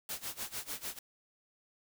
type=noise with tremolo; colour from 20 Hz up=white; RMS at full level=-38 dBFS; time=0.09-0.99 s; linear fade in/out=2 ms; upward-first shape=sine; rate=6.7 Hz; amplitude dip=90%; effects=none